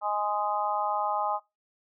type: harmonic tone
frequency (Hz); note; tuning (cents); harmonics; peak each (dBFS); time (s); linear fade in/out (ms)
207.7; G#3; 0; 3 / 4 / 5 / 6; -34 / -28 / -33 / -33; 0.01-1.4; 50
effects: noise-tail reverb RT60 0.2 s tail -19 dB re dry